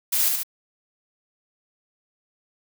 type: noise with echo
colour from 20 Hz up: blue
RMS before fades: -22 dBFS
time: 0.12-0.29 s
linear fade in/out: 10 ms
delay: 72 ms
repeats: 2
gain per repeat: -3 dB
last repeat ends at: 0.434 s
effects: none